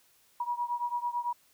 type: beating tone pair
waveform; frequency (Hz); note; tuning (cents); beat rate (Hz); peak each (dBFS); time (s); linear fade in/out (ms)
sine; 959 / 968; A#5 / B5; +49 / -35; 9; -32 / -34; 0.4-1.33; 5
effects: white hiss -65 dBFS RMS until 1.53 s